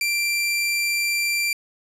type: tone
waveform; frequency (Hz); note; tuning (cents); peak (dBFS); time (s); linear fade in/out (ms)
sawtooth; 2359; D7; +7; -17; 0.01-1.53; 2
effects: resampled to 32000 Hz + 8-bit

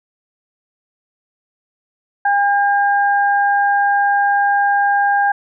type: tone pair together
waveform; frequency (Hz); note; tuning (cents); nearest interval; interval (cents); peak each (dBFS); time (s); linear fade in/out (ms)
sine; 807.8 / 1609; G#5 / G6; -48 / +45; octave; 1193; -13 / -17; 2.25-5.32; 5
effects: none

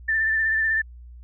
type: tone with vibrato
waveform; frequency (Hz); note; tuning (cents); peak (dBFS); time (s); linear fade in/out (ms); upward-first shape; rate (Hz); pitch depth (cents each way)
sine; 1776; A6; +16; -19; 0.08-0.82; 10; triangle; 16; 31
effects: added 60 Hz sine -40 dBFS peak until 1.23 s

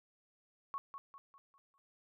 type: tone with echo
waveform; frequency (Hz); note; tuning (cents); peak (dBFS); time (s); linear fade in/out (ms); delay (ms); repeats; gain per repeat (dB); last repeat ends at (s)
sine; 1108.7; C#6; 0; -37; 0.74-0.78; 0; 200; 5; -7; 1.78
effects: none

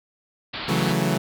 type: low-pass noise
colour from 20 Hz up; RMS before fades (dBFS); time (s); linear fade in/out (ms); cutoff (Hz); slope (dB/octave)
white; -32; 0.53-0.93; 10; 4600; 96
type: chord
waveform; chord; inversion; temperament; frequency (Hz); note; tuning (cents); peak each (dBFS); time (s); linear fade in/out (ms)
sawtooth; F# minor seventh; second; equal; 138.59 / 164.81 / 185 / 220; C#3 / E3 / F#3 / A3; 0 / 0 / 0 / 0; -22 / -21 / -21 / -23; 0.68-1.18; 10
effects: none

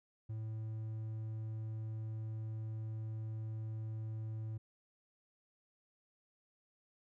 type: tone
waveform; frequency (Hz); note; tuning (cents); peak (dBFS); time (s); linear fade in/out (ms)
triangle; 110; A2; 0; -37; 0.29-4.58; 10
effects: none

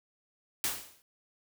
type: noise with exponential decay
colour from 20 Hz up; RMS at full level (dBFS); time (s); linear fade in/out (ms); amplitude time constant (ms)
white; -28; 0.64-1.02; 1; 81
effects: none

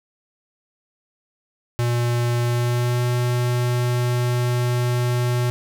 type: tone with pitch glide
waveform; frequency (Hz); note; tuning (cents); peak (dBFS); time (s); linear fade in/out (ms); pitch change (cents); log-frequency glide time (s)
square; 120 to 122.45; B2 to B2; -49 to -14; -19; 1.79-5.5; 0; +35; 2.43-3.03
effects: none

